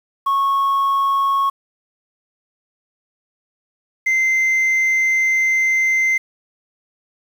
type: tone pair in turn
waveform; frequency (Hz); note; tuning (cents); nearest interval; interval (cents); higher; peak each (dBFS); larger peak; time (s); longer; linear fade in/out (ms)
sine; 1100 / 2077; C#6 / C7; -14 / -13; major seventh; 1101; second; -12 / -11; second; 0.26-1.5 / 4.06-6.18; second; 10
effects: tanh soft clip ceiling -13 dBFS + 7-bit